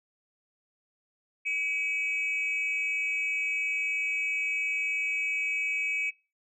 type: tone pair together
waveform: sine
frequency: 2280 / 2559 Hz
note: C#7 / D#7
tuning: +48 / +48 cents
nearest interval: major second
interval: 200 cents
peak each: -28 / -30 dBFS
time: 1.45-6.11 s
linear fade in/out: 20 ms
effects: noise-tail reverb RT60 0.3 s tail -21 dB re dry + tanh soft clip ceiling -22 dBFS